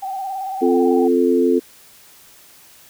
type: tone with vibrato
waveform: sine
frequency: 771 Hz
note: G5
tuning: 29 cents flat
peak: -23 dBFS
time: 0.02-1.08 s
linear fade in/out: 10 ms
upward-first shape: square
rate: 18 Hz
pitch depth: 41 cents each way
type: chord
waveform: sine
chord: F major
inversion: second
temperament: equal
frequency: 261.6 / 349.2 / 440 Hz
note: C4 / F4 / A4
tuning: 0 / 0 / 0 cents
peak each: -17 dBFS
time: 0.61-1.6 s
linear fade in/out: 20 ms
effects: white hiss -47 dBFS RMS until 2.89 s